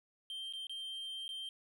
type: tone with dropouts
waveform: triangle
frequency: 3152 Hz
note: G7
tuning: 9 cents sharp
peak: -39 dBFS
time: 0.3-1.49 s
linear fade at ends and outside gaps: 1 ms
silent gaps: 0.526-0.535 / 0.669-0.695 / 1.28-1.29 s
effects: none